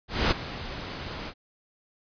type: noise with ADSR envelope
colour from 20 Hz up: pink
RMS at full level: -21 dBFS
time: 0.08-1.34 s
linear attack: 230 ms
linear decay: 19 ms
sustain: -15 dB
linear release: 63 ms
effects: resampled to 11025 Hz